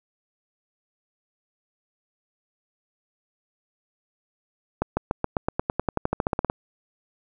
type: accelerating click train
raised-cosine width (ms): 1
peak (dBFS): -8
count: 19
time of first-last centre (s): 4.82-6.499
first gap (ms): 150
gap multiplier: 0.94
effects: none